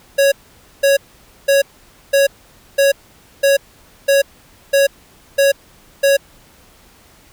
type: tone bursts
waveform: square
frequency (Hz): 554.4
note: C#5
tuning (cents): 0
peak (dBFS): -10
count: 10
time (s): 0.18-6.17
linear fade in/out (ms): 10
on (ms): 140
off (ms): 510
effects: pink hiss -48 dBFS RMS until 7.32 s